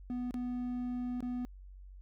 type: tone with dropouts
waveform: triangle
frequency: 246.9 Hz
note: B3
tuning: in tune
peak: -32 dBFS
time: 0.1-1.45 s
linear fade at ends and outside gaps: 0 ms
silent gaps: 0.309-0.342 / 1.205-1.226 s
effects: added 47 Hz sine -48 dBFS peak until 2.01 s